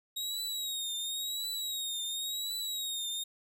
sawtooth tone with vibrato, 3785 Hz, A#7, 26 cents sharp, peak -31 dBFS, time 0.16-3.24 s, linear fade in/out 10 ms, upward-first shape triangle, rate 0.94 Hz, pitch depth 87 cents each way, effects none

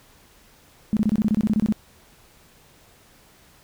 sine tone bursts, 213.5 Hz, G#3, 48 cents sharp, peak -16 dBFS, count 13, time 0.93-1.724 s, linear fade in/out 0 ms, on 38 ms, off 25 ms, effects pink hiss -54 dBFS RMS until 3.63 s

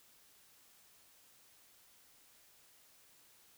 silence, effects white hiss -65 dBFS RMS until 3.57 s

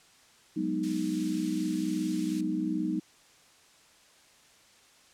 sine chord, G# minor seventh, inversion third, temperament equal, 185 / 207.7 / 246.9 / 311.1 Hz, F#3 / G#3 / B3 / D#4, 0 / 0 / 0 / 0 cents, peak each -34 / -36 / -35 / -30 dBFS, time 0.56-3 s, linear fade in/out 10 ms
white high-pass noise, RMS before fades -43 dBFS, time 0.83-2.41 s, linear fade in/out 5 ms, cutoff 2200 Hz, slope 12 dB/octave
effects white hiss -59 dBFS RMS until 5.13 s + low-pass 8000 Hz 12 dB/octave

